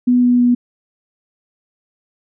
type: tone with pitch steps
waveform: sine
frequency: 246.9 / 245.3 / 243.8 Hz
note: B3 / B3 / B3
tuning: 0 / -12 / -22 cents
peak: -9 dBFS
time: 0.07-0.55 s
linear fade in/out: 10 ms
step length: 160 ms
effects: none